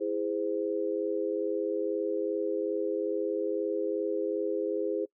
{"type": "chord", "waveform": "sine", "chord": "E augmented", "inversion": "none", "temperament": "just", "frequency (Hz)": [329.6, 412, 515], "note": ["E4", "G#4", "B#4"], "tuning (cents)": [0, -14, -28], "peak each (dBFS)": [-33, -31, -33], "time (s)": [0, 5.06], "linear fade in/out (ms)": 20, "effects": ["noise-tail reverb RT60 0.1 s tail -24 dB re dry"]}